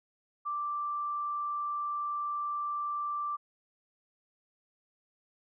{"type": "tone", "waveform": "sine", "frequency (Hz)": 1174.7, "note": "D6", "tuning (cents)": 0, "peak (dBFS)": -31, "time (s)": [0.45, 3.37], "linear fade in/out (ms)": 20, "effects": []}